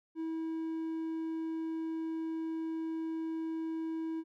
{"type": "tone", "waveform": "triangle", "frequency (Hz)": 323.4, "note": "E4", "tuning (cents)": -33, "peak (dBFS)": -32, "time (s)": [0.15, 4.24], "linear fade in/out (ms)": 50, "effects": []}